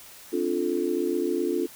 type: chord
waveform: sine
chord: D minor seventh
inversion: third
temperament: equal with one note detuned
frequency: 261.6 / 293.7 / 349.2 / 436.7 Hz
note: C4 / D4 / F4 / A4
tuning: 0 / 0 / 0 / -13 cents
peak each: -32 / -30 / -26 / -30 dBFS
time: 0.32-1.67 s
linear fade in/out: 20 ms
effects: white hiss -47 dBFS RMS until 1.75 s